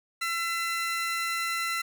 30% pulse tone pair together, 1350 / 2020 Hz, E6 / B6, +41 / +39 cents, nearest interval perfect fifth, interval 698 cents, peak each -28 dBFS, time 0.21-1.82 s, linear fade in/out 10 ms, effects none

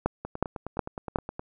two click trains, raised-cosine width 1 ms, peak -20 / -9 dBFS, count 12 / 4, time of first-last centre 0.25-1.395 / 0.06-1.159 s, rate 9.61 / 2.73 Hz, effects none

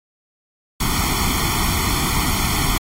pink noise with comb filter, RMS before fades -20 dBFS, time 0.8-2.78 s, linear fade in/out 5 ms, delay 0.91 ms, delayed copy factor +1, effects AAC 48 kbps

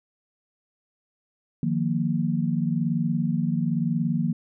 sine chord, Eb suspended second, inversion none, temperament equal with one note detuned, 155.56 / 176.54 / 233.1 Hz, Eb3 / F3 / Bb3, 0 / +19 / 0 cents, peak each -26 dBFS, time 1.63-4.33 s, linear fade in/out 2 ms, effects none

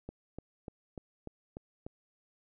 click train, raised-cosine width 2 ms, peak -28 dBFS, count 7, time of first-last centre 0.09-1.865 s, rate 3.38 Hz, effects none

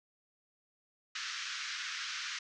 pink band-pass noise, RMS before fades -40 dBFS, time 1.15-2.39 s, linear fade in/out 5 ms, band 1300 to 6400 Hz, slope 48 dB/octave, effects none

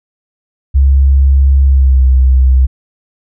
sine tone with pitch glide, 68.1 to 64.72 Hz, C#2 to C2, -30 to -18 cents, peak -4 dBFS, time 0.74-2.67 s, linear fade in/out 20 ms, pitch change -88 cents, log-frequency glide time 1.65-2.04 s, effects none

